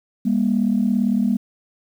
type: tone pair together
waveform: sine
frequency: 201.7 / 239.5 Hz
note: G3 / A#3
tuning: +50 / +47 cents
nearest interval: minor third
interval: 297 cents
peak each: -18 dBFS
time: 0.25-1.37 s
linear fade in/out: 10 ms
effects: tanh soft clip ceiling -9 dBFS + 8-bit